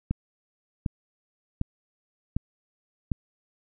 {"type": "click train", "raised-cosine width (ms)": 5, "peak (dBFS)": -13, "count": 5, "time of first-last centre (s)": [0.11, 3.118], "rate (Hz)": 1.33, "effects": []}